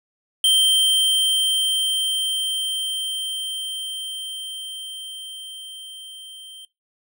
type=tone with level ramp; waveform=square; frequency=3136 Hz; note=G7; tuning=in tune; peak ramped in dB=-14 to -39 dBFS; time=0.44-6.65 s; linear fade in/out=2 ms; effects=noise-tail reverb RT60 0.2 s tail -19 dB re dry